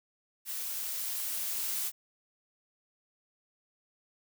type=noise with level ramp; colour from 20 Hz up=blue; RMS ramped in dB=-37 to -33 dBFS; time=0.45-1.92 s; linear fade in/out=50 ms; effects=none